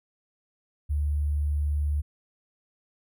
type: tone with sample-and-hold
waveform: sine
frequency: 73.42 Hz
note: D2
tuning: in tune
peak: -23 dBFS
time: 0.89-2.02 s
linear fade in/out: 20 ms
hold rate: 11025 Hz
effects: none